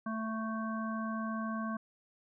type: harmonic tone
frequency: 221.5 Hz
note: A3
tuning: 12 cents sharp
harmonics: 1 / 3 / 5 / 7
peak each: -35 / -44 / -40 / -45 dBFS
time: 0.06-1.77 s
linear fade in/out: 5 ms
effects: none